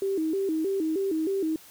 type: tone with vibrato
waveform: sine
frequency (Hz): 351.7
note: F4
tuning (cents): +12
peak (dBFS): -24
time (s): 0.02-1.56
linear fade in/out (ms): 2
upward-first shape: square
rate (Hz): 3.2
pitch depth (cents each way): 180
effects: white hiss -51 dBFS RMS until 1.7 s